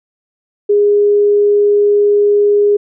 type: tone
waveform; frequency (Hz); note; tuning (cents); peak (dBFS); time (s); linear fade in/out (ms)
sine; 411.2; G#4; -17; -7; 0.69-2.77; 10
effects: none

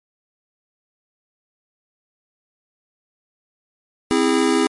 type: chord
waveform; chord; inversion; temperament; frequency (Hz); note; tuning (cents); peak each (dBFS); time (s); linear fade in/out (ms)
square; C augmented; none; just; 261.6 / 327 / 408.8; C4 / E4 / G#4; 0 / -14 / -27; -20; 4.11-4.67; 0
effects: MP3 48 kbps

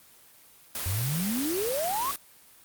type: noise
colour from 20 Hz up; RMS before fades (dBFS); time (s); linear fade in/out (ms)
white; -33; 0.75-2.16; 2
type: exponential sweep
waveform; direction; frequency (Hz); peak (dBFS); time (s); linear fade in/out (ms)
sine; up; 87 to 1155; -27; 0.86-2.11; 0
effects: white hiss -55 dBFS RMS until 2.64 s + Opus 24 kbps

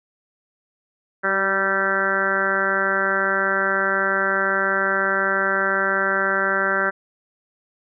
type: harmonic tone with a mistuned harmonic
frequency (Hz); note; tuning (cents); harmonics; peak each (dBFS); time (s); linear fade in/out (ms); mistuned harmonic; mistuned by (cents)
194.4; G3; -14; 1 / 2 / 3 / 4 / 5 / 6 / 7 / 8 / 9 / 10; -33 / -28 / -27 / -33 / -32 / -33 / -24 / -22 / -28 / -31; 1.23-6.91; 20; 2; -20
effects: none

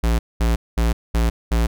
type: tone bursts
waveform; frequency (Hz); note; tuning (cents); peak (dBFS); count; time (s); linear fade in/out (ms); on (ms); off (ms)
square; 57.2; A#1; -32; -16; 5; 0.03-1.67; 10; 160; 210
effects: none

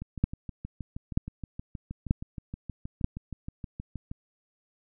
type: two click trains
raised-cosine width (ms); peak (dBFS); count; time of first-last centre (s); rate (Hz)
5; -24 / -10; 27 / 4; 0.02-4.114 / 0.24-3.044; 6.35 / 1.07
effects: none

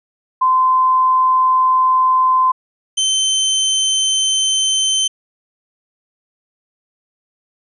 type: tone pair in turn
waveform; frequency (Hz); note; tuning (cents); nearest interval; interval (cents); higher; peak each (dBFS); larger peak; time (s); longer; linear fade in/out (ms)
sine / 25% pulse; 1031 / 3090; C6 / G7; -26 / -26; octave + perfect fifth; 1900; second; -10; neither; 0.41-2.52 / 2.97-5.08; neither; 10
effects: resampled to 24000 Hz

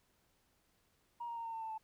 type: tone with pitch steps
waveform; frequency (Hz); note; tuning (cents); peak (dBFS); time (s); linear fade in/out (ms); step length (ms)
sine; 947 / 935 / 923.2 / 911.6 / 900.1 / 888.7 / 877.5; A#5 / A#5 / A#5 / A#5 / A5 / A5 / A5; +27 / +5 / -17 / -39 / +39 / +17 / -5; -39; 1.2-1.781; 10; 83
effects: tanh soft clip ceiling -35 dBFS + pink hiss -75 dBFS RMS until 1.83 s

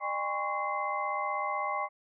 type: tone cluster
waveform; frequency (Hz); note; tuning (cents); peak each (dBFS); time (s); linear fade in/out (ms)
sine; 605 / 809 / 1031 / 1107 / 2068; D#5 / G#5 / C6 / C#6 / C7; -49 / -46 / -26 / -3 / -21; -38 / -35 / -39 / -33 / -38; 0-1.89; 50
effects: none

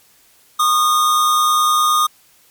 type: tone pair together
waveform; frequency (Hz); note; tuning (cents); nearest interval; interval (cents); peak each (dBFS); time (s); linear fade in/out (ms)
square; 1097 / 1226.4; C#6 / D#6; -18 / -25; major second; 193; -24 / -13; 0.59-2.07; 10
effects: white hiss -52 dBFS RMS until 2.5 s + MP3 96 kbps

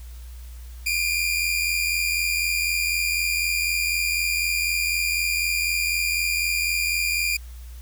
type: tone pair together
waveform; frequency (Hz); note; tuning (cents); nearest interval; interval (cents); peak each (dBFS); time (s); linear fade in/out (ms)
sawtooth; 2368 / 2452; D7 / D#7; +14 / -26; minor second; 60; -21; 0.86-7.37; 5
effects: added 60 Hz sine -36 dBFS peak until 7.81 s + white hiss -52 dBFS RMS until 7.81 s

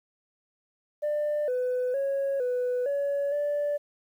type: tone with pitch steps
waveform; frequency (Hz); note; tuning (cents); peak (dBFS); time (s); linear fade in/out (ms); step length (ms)
sine; 595 / 501 / 551 / 496 / 565 / 583; D5 / B4 / C#5 / B4 / C#5 / D5; +22 / +25 / -11 / +7 / +33 / -13; -23; 1.02-3.78; 20; 460
effects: tanh soft clip ceiling -23 dBFS + 10-bit

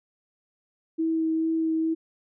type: tone with vibrato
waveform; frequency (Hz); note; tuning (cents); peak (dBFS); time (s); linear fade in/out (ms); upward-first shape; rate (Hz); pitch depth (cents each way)
sine; 322.5; E4; -38; -22; 0.98-1.95; 20; sine; 2.3; 11
effects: none

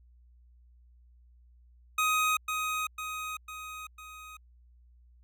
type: tone with echo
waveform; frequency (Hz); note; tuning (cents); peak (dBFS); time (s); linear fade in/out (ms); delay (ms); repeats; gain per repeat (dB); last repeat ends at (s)
25% pulse; 1254; D#6; +13; -21; 1.98-2.37; 5; 500; 4; -5; 4.37
effects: added 60 Hz sine -56 dBFS peak until 5.23 s

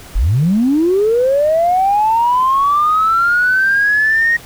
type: linear sweep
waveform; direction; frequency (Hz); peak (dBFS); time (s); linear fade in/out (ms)
sine; up; 33.15 to 1879; -9; 0.15-4.37; 10
effects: tanh soft clip ceiling -5 dBFS + pink hiss -37 dBFS RMS until 4.45 s

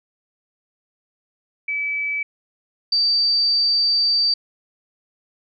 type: tone pair in turn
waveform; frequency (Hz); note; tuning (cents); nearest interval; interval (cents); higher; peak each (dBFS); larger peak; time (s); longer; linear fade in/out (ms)
sine; 2298 / 4639; D7 / D8; -38 / -22; octave; 1216; second; -21 / -15; second; 1.68-2.23 / 2.92-4.34; second; 5
effects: none

